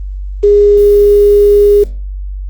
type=tone with quantisation; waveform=sine; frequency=410 Hz; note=G#4; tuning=22 cents flat; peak=-3 dBFS; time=0.43-1.84 s; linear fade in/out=10 ms; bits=5; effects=added 48 Hz sine -18 dBFS peak until 2.49 s + Opus 24 kbps